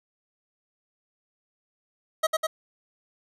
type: tone with echo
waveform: 25% pulse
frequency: 636 Hz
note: D#5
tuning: 38 cents sharp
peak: -16 dBFS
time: 2.23-2.27 s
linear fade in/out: 10 ms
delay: 100 ms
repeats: 2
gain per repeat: -2 dB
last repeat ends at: 2.47 s
effects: resampled to 32000 Hz